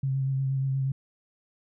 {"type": "tone with vibrato", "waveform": "sine", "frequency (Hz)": 134.5, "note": "C3", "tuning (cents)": 48, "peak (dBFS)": -24, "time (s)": [0.03, 0.92], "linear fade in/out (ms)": 5, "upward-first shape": "sine", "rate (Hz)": 8.4, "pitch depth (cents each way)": 21, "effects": []}